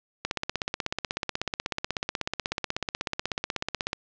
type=click train; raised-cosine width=0.2 ms; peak=-10 dBFS; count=61; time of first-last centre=0.25-3.931 s; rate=16.3 Hz; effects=low-pass 6000 Hz 12 dB/octave